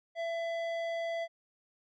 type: tone with low-pass filter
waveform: square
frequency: 669 Hz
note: E5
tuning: 25 cents sharp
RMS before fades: -35 dBFS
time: 0.15-1.28 s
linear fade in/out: 50 ms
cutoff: 2900 Hz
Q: 0.82
effects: none